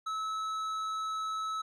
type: tone with tanh clipping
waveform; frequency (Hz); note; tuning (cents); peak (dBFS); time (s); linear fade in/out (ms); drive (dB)
sine; 1299; E6; -26; -34; 0.06-1.62; 10; 10
effects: none